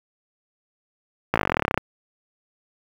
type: slowing click train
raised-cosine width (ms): 0.5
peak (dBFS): -4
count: 19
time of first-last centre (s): 1.34-1.776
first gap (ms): 17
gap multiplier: 1.04
effects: high-pass 60 Hz 12 dB/octave + 7-bit